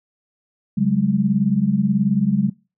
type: chord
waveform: sine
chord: C# suspended fourth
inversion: none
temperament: equal with one note detuned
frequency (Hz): 138.59 / 189.21 / 207.7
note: C#3 / F#3 / G#3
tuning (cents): 0 / +39 / 0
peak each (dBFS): -23 / -19 / -18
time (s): 0.77-2.5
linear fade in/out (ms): 10
effects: noise-tail reverb RT60 0.3 s tail -23 dB re dry